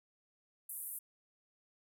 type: band-pass noise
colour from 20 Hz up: white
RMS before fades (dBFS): -44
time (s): 0.69-0.99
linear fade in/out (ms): 5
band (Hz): 9500 to 14000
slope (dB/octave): 48
effects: none